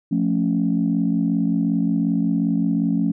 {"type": "chord", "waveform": "sine", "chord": "F augmented", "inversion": "none", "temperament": "equal", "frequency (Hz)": [174.61, 220, 277.2], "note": ["F3", "A3", "C#4"], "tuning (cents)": [0, 0, 0], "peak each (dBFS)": -21, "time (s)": [0.11, 3.12], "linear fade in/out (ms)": 10, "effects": ["tanh soft clip ceiling -9 dBFS"]}